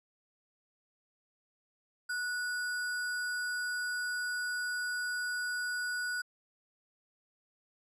sine tone with sample-and-hold, 1469 Hz, F#6, 13 cents flat, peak -32 dBFS, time 2.09-6.22 s, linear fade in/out 10 ms, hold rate 6300 Hz, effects low-pass 11000 Hz 12 dB/octave

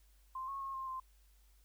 sine tone with pitch steps, 1046 / 1095 / 1083 / 1060 / 1044 Hz, C6 / C#6 / C#6 / C6 / C6, -1 / -22 / -41 / +22 / -4 cents, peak -39 dBFS, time 0.35-1 s, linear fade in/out 5 ms, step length 130 ms, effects added 50 Hz sine -63 dBFS peak until 1.64 s + white hiss -73 dBFS RMS until 1.64 s

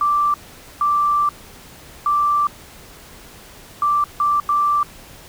sine tone bursts at uneven times, 1173 Hz, D6, 2 cents flat, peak -14 dBFS, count 6, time 0.01-0.34 / 0.81-1.29 / 2.06-2.47 / 3.82-4.04 / 4.2-4.4 / 4.49-4.83 s, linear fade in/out 2 ms, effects pink hiss -42 dBFS RMS until 5.28 s

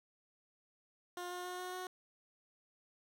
15% pulse tone with pitch steps, 355.5 / 358.4 / 361.3 / 364.2 / 367.2 Hz, F4 / F4 / F#4 / F#4 / F#4, +31 / +45 / -41 / -27 / -13 cents, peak -35 dBFS, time 1.17-1.87 s, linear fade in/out 2 ms, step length 140 ms, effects none

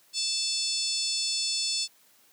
harmonic tone, 880 Hz, A5, in tune, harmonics 3 / 4 / 5 / 6 / 7 / 8 / 9 / 10, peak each -40 / -35 / -31 / -31 / -41 / -37 / -38 / -40 dBFS, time 0.13-1.88 s, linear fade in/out 50 ms, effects white hiss -61 dBFS RMS until 2.32 s + high-pass 150 Hz 12 dB/octave

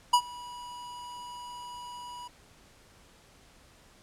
square tone with ADSR envelope, 974 Hz, B5, 24 cents flat, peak -17 dBFS, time 0.13-2.28 s, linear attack 9 ms, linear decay 69 ms, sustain -24 dB, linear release 9 ms, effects pink hiss -58 dBFS RMS until 4.02 s + low-pass 10000 Hz 12 dB/octave

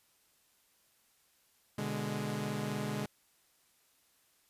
sawtooth chord, G# diminished, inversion first, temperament equal, 123.47 / 146.83 / 207.7 Hz, B2 / D3 / G#3, 0 / 0 / 0 cents, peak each -37 / -35 / -33 dBFS, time 1.78-3.06 s, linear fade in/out 5 ms, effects white hiss -70 dBFS RMS until 4.49 s + resampled to 32000 Hz

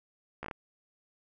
slowing click train, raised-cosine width 0.5 ms, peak -23 dBFS, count 5, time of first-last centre 0.43-0.512 s, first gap 14 ms, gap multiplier 1.26, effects none

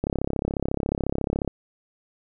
click train, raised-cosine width 2 ms, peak -11 dBFS, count 50, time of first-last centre 0.04-1.477 s, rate 34.1 Hz, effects none

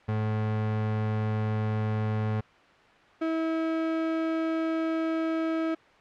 35% pulse tone pair in turn, 108 / 323.6 Hz, A2 / E4, -32 / -32 cents, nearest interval octave + perfect fifth, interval 1900 cents, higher second, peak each -24 dBFS, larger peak neither, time 0.08-2.41 / 3.21-5.75 s, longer second, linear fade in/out 10 ms, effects white hiss -55 dBFS RMS until 6 s + low-pass 2000 Hz 12 dB/octave

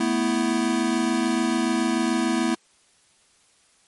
square chord, A suspended second, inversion none, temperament equal, 220 / 246.9 / 329.6 Hz, A3 / B3 / E4, 0 / 0 / 0 cents, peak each -27 / -25 / -25 dBFS, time 0-2.55 s, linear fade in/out 5 ms, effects white hiss -60 dBFS RMS until 3.87 s + MP3 48 kbps

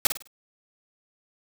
white noise with echo, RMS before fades -18 dBFS, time 0.05-0.07 s, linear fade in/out 2 ms, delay 51 ms, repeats 4, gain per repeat -9 dB, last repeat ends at 0.274 s, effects none

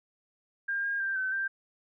sine tone with pitch steps, 1604 / 1620 / 1579 / 1528 / 1577 Hz, G6 / G#6 / G6 / G6 / G6, +39 / -43 / +12 / -45 / +10 cents, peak -28 dBFS, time 0.68-1.48 s, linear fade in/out 10 ms, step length 160 ms, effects none

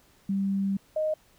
sine tone pair in turn, 196 / 620.8 Hz, G3 / D#5, 0 / -4 cents, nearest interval octave + minor sixth, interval 1996 cents, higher second, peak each -24 dBFS, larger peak neither, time 0.29-0.77 / 0.96-1.14 s, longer first, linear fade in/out 5 ms, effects pink hiss -61 dBFS RMS until 1.38 s

